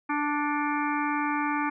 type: harmonic tone with a mistuned harmonic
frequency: 293.7 Hz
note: D4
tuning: in tune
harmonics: 1 / 3 / 4 / 5 / 6 / 7 / 8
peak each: -29 / -30 / -32 / -35 / -37 / -39 / -38 dBFS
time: 0.09-1.7 s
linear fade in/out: 10 ms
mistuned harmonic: 7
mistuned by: +78 cents
effects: none